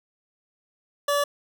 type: tone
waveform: 25% pulse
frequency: 575 Hz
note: D5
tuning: 37 cents flat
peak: -17 dBFS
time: 1.08-1.24 s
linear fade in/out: 5 ms
effects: none